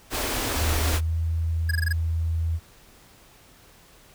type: band-stop noise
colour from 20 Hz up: pink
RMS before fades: -27 dBFS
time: 0.1-1.01 s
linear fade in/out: 50 ms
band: 120 to 220 Hz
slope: 96 dB/octave
type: tone with pitch glide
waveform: sine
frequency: 77.78 to 81.98 Hz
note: D#2 to E2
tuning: 0 to -9 cents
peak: -22 dBFS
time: 0.55-2.6 s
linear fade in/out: 50 ms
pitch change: +91 cents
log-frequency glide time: 0.84-1.14 s
type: tone bursts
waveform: square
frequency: 1661.2 Hz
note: G#6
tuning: in tune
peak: -25 dBFS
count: 6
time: 1.69-1.927 s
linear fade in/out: 5 ms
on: 22 ms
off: 21 ms
effects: pink hiss -53 dBFS RMS until 4.14 s